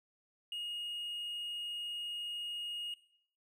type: tone with hard clipping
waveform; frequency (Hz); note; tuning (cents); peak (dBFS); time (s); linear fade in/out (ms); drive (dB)
sine; 2867; F7; +45; -38; 0.52-2.94; 2; 2
effects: noise-tail reverb RT60 0.6 s tail -17 dB re dry